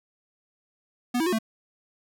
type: tone with pitch steps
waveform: square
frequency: 244.9 / 324.4 / 362.7 / 222 Hz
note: B3 / E4 / F#4 / A3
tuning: -14 / -28 / -34 / +16 cents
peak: -23 dBFS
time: 1.14-1.388 s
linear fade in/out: 10 ms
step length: 62 ms
effects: none